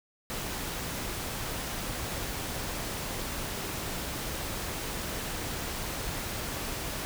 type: noise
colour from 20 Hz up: pink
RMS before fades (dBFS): -35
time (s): 0.3-7.05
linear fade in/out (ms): 0
effects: none